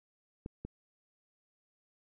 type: clicks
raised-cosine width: 3 ms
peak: -27 dBFS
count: 2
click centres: 0.461 / 0.65 s
effects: none